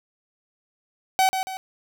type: tone with echo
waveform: 45% pulse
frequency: 759 Hz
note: F#5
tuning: 44 cents sharp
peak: -16 dBFS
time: 1.19-1.29 s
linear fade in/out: 0 ms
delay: 140 ms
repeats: 2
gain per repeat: -7 dB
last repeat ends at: 1.57 s
effects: none